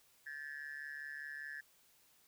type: tone with amplitude modulation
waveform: sine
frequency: 1729 Hz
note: A6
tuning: 31 cents flat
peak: -38 dBFS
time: 0.26-1.61 s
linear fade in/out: 10 ms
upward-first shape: sine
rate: 145 Hz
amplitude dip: 100%
effects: tanh soft clip ceiling -38 dBFS + white hiss -69 dBFS RMS until 2.27 s